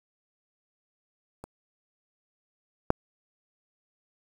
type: clicks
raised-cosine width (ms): 1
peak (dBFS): -26 / -6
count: 2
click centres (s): 1.44 / 2.904
effects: 7-bit